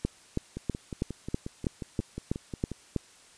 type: two click trains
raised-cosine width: 3 ms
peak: -14 / -22 dBFS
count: 10 / 13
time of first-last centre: 0.05-2.963 / 0.57-2.717 s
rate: 3.09 / 5.59 Hz
effects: white hiss -56 dBFS RMS until 3.37 s + resampled to 22050 Hz